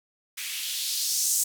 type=noise with band-pass filter sweep; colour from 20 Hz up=violet; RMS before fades=-28 dBFS; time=0.37-1.44 s; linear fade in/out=10 ms; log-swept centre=2200 to 7500 Hz; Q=2.1; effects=none